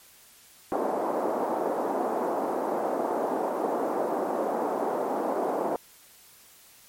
white band-pass noise, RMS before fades -28 dBFS, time 0.72-5.76 s, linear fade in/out 0 ms, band 260 to 840 Hz, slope 24 dB/octave, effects white hiss -54 dBFS RMS until 6.88 s + MP3 64 kbps

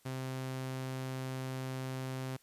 sawtooth tone, 130.81 Hz, C3, in tune, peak -33 dBFS, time 0.05-2.37 s, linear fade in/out 10 ms, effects white hiss -67 dBFS RMS until 2.42 s + resampled to 32000 Hz

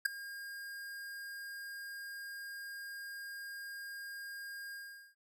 square tone with ADSR envelope, 1616 Hz, G#6, 48 cents flat, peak -24 dBFS, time 0.05-5.15 s, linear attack 9 ms, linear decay 5 ms, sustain -20 dB, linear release 420 ms, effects none

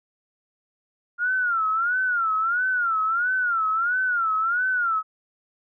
sine tone with vibrato, 1396.9 Hz, F6, in tune, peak -20 dBFS, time 1.18-5.03 s, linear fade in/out 50 ms, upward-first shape sine, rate 1.5 Hz, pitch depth 150 cents each way, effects none

